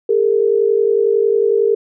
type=tone pair together; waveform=sine; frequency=405.8 / 456.8 Hz; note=G#4 / A#4; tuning=-40 / -35 cents; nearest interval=major second; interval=205 cents; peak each=-14 dBFS; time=0.09-1.75 s; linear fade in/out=5 ms; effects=none